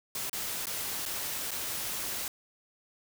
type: noise with dropouts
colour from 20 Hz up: white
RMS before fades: -35 dBFS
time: 0.15-2.28 s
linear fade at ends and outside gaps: 1 ms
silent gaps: 0.296-0.33 / 0.656-0.669 / 1.054-1.061 / 1.508-1.515 s
effects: none